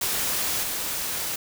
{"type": "noise with level steps", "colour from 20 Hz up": "white", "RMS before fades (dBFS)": [-26, -29], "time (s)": [0.01, 1.36], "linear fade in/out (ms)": 5, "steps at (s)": 0.63, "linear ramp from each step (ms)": 5, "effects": []}